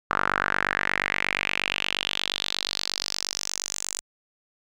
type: tone with band-pass filter sweep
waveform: sawtooth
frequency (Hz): 48.46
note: G1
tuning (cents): -19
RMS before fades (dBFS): -28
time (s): 0.1-4.01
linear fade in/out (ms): 10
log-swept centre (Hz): 1300 to 7500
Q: 3.8
effects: none